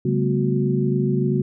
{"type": "tone cluster", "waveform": "sine", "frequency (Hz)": [139.2, 191.9, 214.9, 242.3, 366.7], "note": ["C#3", "G3", "A3", "B3", "F#4"], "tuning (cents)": [8, -37, -41, -33, -15], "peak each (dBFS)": [-21, -25, -26, -26, -24], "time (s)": [0.05, 1.42], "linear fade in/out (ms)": 5, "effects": []}